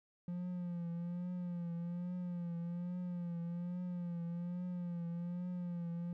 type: tone with vibrato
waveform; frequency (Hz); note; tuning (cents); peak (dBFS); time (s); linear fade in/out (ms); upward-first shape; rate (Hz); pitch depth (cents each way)
triangle; 174.61; F3; 0; -36; 0.28-6.13; 2; triangle; 1.2; 58
effects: none